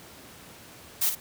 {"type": "noise with echo", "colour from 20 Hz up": "blue", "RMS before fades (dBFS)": -24, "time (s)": [1.01, 1.1], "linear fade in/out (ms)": 10, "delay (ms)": 53, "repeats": 1, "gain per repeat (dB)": -8, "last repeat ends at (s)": 1.153, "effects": ["pink hiss -48 dBFS RMS until 1.2 s", "high-pass 80 Hz 12 dB/octave"]}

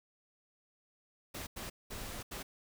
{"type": "noise bursts at uneven times", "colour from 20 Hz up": "pink", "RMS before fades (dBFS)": -43, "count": 4, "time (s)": [[1.34, 1.47], [1.56, 1.7], [1.9, 2.23], [2.31, 2.43]], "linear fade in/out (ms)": 10, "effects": []}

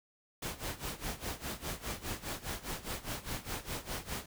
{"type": "noise with tremolo", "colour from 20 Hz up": "pink", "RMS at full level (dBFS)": -37, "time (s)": [0.42, 4.26], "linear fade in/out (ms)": 5, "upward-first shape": "sine", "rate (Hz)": 4.9, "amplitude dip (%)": 85, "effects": []}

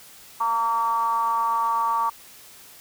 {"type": "ring-modulated tone", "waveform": "triangle", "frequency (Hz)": 114, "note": "A#2", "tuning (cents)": -38, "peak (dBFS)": -15, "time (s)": [0.4, 2.1], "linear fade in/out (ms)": 10, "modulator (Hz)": 1030, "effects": ["white hiss -47 dBFS RMS until 2.8 s"]}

